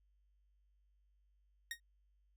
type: tone with exponential decay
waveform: sawtooth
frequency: 1864.7 Hz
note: A#6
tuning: in tune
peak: -33 dBFS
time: 1.71-1.8 s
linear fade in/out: 2 ms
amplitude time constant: 18 ms
effects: added 50 Hz sine -70 dBFS peak until 2.36 s